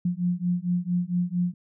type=beating tone pair; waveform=sine; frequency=175 / 179.4 Hz; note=F3 / F3; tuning=+4 / +47 cents; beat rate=4.4 Hz; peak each=-26 dBFS; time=0.05-1.54 s; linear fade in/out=5 ms; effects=none